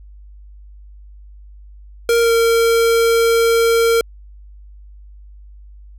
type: tone with pitch glide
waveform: square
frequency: 466.2 to 460 Hz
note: A#4 to A#4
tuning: 0 to -23 cents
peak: -12 dBFS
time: 2.09-4.01 s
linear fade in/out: 2 ms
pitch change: -23 cents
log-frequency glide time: 2.2-2.32 s
effects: added 50 Hz sine -37 dBFS peak until 5.98 s